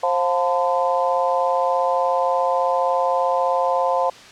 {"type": "harmonic tone with a mistuned harmonic", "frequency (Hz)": 176.6, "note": "F3", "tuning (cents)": 20, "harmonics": [3, 4, 5, 6], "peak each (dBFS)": [-21, -22, -23, -24], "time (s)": [0.03, 4.1], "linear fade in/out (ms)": 5, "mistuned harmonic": 6, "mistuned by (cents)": -69, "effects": ["white hiss -42 dBFS RMS until 4.31 s", "low-pass 5000 Hz 12 dB/octave"]}